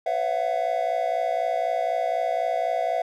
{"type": "tone cluster", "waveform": "triangle", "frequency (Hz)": [503, 555, 670, 734], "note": ["B4", "C#5", "E5", "F#5"], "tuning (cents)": [32, 2, 28, -14], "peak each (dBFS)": [-30, -31, -23, -25], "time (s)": [0.06, 3.02], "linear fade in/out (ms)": 5, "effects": []}